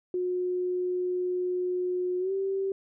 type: tone with pitch glide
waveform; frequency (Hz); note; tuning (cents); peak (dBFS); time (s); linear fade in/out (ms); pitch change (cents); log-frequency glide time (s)
sine; 361.9 to 387.9; F#4 to G4; -38 to -18; -26; 0.14-2.72; 2; +120; 2.19-2.32
effects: none